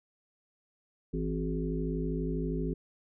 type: harmonic tone with a mistuned harmonic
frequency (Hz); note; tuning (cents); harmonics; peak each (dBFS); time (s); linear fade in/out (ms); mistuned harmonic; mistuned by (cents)
52.5; G#1; +19; 1 / 3 / 5 / 7 / 8; -35 / -34 / -36 / -38 / -39; 1.13-2.74; 10; 3; +93
effects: none